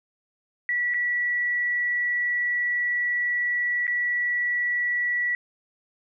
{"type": "tone with dropouts", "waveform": "sine", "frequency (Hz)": 1946, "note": "B6", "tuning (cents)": -26, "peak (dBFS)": -22, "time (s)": [0.69, 5.35], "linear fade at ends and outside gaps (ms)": 1, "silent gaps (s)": [[0.938, 0.943], [3.868, 3.878]], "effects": []}